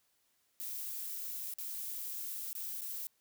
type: noise with dropouts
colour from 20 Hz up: violet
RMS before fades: -41 dBFS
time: 0.6-3.07 s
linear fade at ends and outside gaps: 0 ms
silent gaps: 1.538-1.585 / 2.53-2.552 / 2.809-2.817 s
effects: white hiss -75 dBFS RMS until 3.2 s